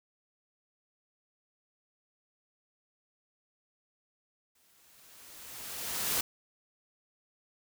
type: noise with exponential growth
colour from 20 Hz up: white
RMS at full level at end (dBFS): -29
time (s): 4.55-6.21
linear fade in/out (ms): 5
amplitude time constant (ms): 360
effects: none